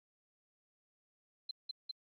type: tone bursts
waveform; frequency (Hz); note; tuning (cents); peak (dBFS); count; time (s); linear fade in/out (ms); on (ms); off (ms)
sine; 4100; C8; -36; -37; 3; 1.49-1.913; 5; 21; 180
effects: MP3 32 kbps